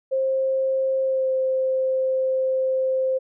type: tone with pitch glide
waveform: sine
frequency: 530 to 523.3 Hz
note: C5 to C5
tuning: +22 to 0 cents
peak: -19 dBFS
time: 0.11-3.19 s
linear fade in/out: 20 ms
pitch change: -22 cents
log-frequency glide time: 1.03-1.31 s
effects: none